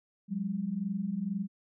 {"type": "tone pair together", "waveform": "sine", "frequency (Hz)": [180.67, 202.8], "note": ["F#3", "G#3"], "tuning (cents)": [-41, -41], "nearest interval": "major second", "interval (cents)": 200, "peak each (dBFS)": [-35, -32], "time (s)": [0.28, 1.48], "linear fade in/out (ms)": 50, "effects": []}